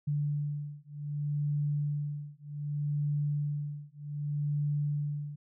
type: beating tone pair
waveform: sine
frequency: 146.1 / 146.75 Hz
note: D3 / D3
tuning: -9 / -1 cents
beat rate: 0.65 Hz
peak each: -33 / -33 dBFS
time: 0.07-5.36 s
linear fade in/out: 10 ms
effects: none